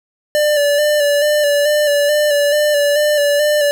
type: tone with vibrato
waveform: square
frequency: 587.3 Hz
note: D5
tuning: in tune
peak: -12 dBFS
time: 0.35-3.71 s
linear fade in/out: 0 ms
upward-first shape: square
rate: 2.3 Hz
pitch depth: 28 cents each way
effects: none